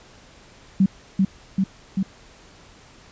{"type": "tone with echo", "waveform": "sine", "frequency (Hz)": 192.2, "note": "G3", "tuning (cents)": -34, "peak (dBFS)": -12, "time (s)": [0.8, 0.86], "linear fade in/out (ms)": 5, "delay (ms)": 390, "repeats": 3, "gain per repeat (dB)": -2, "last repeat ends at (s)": 2.03, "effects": ["pink hiss -49 dBFS RMS until 3.11 s", "resampled to 16000 Hz"]}